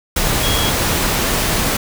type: tone in noise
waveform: sine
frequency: 3303 Hz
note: G#7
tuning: 10 cents flat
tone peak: -21 dBFS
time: 0.43-0.7 s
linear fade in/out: 5 ms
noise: pink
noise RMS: -17 dBFS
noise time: 0.16-1.77 s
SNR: -7 dB
effects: none